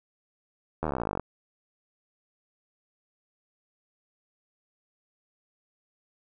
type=slowing click train; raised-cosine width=1 ms; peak=-15 dBFS; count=23; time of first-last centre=0.83-1.196 s; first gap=12 ms; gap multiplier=1.03; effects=none